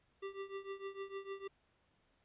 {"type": "tone with tremolo", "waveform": "square", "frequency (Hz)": 392, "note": "G4", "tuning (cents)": 0, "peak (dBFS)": -40, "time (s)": [0.22, 1.48], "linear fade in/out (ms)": 10, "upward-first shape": "triangle", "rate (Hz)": 6.6, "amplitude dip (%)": 90, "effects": ["pink hiss -75 dBFS RMS until 2.24 s", "resampled to 8000 Hz"]}